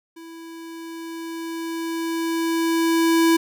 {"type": "tone with level ramp", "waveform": "square", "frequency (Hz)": 330, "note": "E4", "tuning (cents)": 2, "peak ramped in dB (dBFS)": [-39, -14], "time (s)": [0.16, 3.37], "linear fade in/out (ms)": 10, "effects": []}